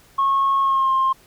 sine tone with pitch glide, 1092 to 1060.3 Hz, C#6 to C6, -26 to +23 cents, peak -14 dBFS, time 0.18-1.13 s, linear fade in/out 10 ms, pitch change -51 cents, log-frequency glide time 0.61-0.92 s, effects tanh soft clip ceiling -12 dBFS + pink hiss -52 dBFS RMS until 1.26 s

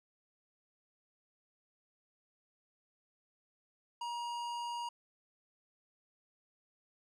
sine tone with hard clipping, 950 Hz, A#5, 33 cents sharp, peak -39 dBFS, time 4.01-4.89 s, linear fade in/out 5 ms, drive 14 dB, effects none

